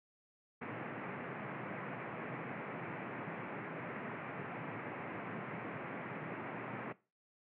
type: band-pass noise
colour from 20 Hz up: pink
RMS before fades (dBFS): -44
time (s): 0.61-6.93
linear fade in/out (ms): 10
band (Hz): 120 to 2400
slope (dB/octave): 48
effects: noise-tail reverb RT60 0.3 s tail -19 dB re dry